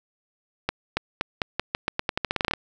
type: accelerating click train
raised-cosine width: 0.3 ms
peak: -7 dBFS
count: 18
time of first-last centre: 0.69-2.536 s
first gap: 280 ms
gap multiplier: 0.86
effects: none